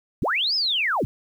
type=linear two-way sweep; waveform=sine; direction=up then down; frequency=54 to 5274 to 54 Hz; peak=-20 dBFS; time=0.22-1.05 s; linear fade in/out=0 ms; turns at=0.55 s; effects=9-bit